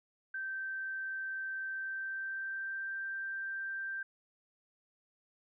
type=tone with pitch glide; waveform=sine; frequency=1556 to 1572.3 Hz; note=G6 to G6; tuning=-13 to +5 cents; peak=-36 dBFS; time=0.34-4.03 s; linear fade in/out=5 ms; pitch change=+18 cents; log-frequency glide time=1.68-2.94 s; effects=none